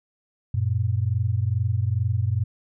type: tone pair together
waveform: sine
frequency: 94.56 / 116.9 Hz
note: F#2 / A#2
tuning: +38 / +5 cents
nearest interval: major third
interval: 367 cents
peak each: -23 dBFS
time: 0.54-2.44 s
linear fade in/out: 5 ms
effects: none